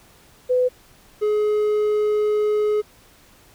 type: tone pair in turn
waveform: sine / triangle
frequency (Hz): 502 / 422.1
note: B4 / G#4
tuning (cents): +28 / +28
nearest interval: minor third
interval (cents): 300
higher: first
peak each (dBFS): -15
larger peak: neither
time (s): 0.49-0.69 / 1.21-2.82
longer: second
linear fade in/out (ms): 20
effects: pink hiss -52 dBFS RMS until 3.54 s